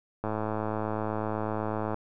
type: click train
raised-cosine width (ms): 1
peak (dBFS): -17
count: 185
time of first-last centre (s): 0.24-1.944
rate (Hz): 108
effects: none